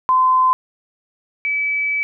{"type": "tone pair in turn", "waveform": "sine", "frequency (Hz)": [1028, 2296], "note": ["C6", "D7"], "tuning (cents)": [-31, -40], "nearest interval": "octave + major second", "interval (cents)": 1391, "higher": "second", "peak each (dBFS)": [-11, -17], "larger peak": "first", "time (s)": [[0.09, 0.53], [1.45, 2.03]], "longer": "second", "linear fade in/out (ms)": 0, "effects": []}